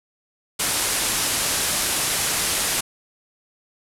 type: low-pass noise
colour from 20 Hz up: white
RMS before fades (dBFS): -23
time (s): 0.59-2.81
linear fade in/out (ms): 10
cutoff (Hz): 12000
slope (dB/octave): 48
effects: none